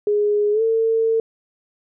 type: tone with pitch glide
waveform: sine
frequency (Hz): 415.3 to 450.3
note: G#4 to A4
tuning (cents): 0 to +40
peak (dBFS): -15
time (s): 0.07-1.2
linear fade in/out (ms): 2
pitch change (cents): +140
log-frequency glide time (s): 0.52-0.62
effects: none